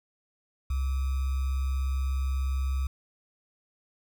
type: tone with sample-and-hold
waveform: sine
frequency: 66.6 Hz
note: C2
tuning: 31 cents sharp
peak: -25 dBFS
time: 0.7-2.87 s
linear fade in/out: 5 ms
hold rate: 1225 Hz
effects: none